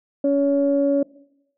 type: tone pair together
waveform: sine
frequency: 280.8 / 562.3 Hz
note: C#4 / C#5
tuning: +22 / +25 cents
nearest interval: octave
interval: 1203 cents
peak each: -18 dBFS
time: 0.24-1.03 s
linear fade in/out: 5 ms
effects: noise-tail reverb RT60 0.8 s tail -20 dB re dry + tanh soft clip ceiling -8 dBFS